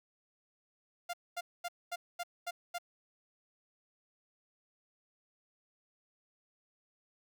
sawtooth tone bursts, 698.5 Hz, F5, in tune, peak -32 dBFS, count 7, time 1.09-2.785 s, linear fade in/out 10 ms, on 45 ms, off 230 ms, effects none

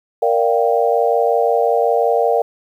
sine chord, G minor seventh, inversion first, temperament equal, 466.2 / 587.3 / 698.5 / 784 Hz, Bb4 / D5 / F5 / G5, 0 / 0 / 0 / 0 cents, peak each -16 / -19 / -18 / -20 dBFS, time 0.22-2.42 s, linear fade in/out 5 ms, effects 8-bit

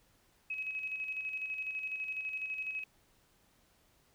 sine tone with tremolo, 2554 Hz, D#7, 45 cents sharp, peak -34 dBFS, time 0.5-2.84 s, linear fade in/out 5 ms, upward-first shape square, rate 12 Hz, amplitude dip 45%, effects pink hiss -69 dBFS RMS until 4.14 s

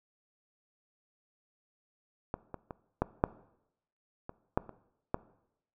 clicks, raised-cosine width 1 ms, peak -19 / -25 / -26 / -13 / -9 / -26 / -12 / -30 / -15 dBFS, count 9, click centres 2.341 / 2.543 / 2.708 / 3.02 / 3.239 / 4.294 / 4.575 / 4.693 / 5.144 s, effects noise-tail reverb RT60 0.8 s tail -19 dB re dry

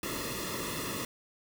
pink noise with comb filter, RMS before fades -36 dBFS, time 0.03-1.05 s, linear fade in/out 2 ms, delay 1.3 ms, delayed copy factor -1, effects none

